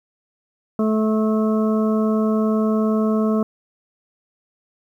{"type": "harmonic tone", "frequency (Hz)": 217.4, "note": "A3", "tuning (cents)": -21, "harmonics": [1, 2, 3, 5, 6], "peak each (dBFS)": [-17, -23, -27, -31, -33], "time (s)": [0.79, 3.43], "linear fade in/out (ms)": 2, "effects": ["9-bit"]}